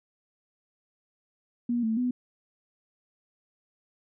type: tone with pitch steps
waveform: sine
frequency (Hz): 239.5 / 222.4 / 248.4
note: A#3 / A3 / B3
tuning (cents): +47 / +19 / +10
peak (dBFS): -24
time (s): 1.69-2.11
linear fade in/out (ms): 5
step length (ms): 140
effects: none